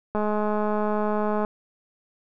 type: click train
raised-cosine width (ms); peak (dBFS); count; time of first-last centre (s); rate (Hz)
1; -13; 275; 0.15-1.449; 211
effects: none